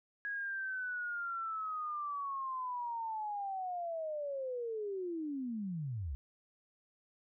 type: linear sweep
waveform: sine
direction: down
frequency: 1661.2 to 61.2 Hz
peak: -36 dBFS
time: 0.25-6.15 s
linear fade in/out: 0 ms
effects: none